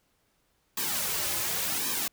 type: noise with flanger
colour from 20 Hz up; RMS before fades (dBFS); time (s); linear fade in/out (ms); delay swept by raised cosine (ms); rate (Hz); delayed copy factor
white; -30; 0.77-2.08; 5; 1.4 to 4.4; 0.9; -0.85
effects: pink hiss -71 dBFS RMS until 2.12 s

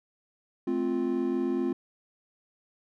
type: chord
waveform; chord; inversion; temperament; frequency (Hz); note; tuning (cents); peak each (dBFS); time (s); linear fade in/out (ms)
triangle; F major; first; equal with one note detuned; 217.2 / 261.6 / 349.2; A3 / C4 / F4; -22 / 0 / 0; -32 / -27 / -27; 0.67-1.73; 5
effects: none

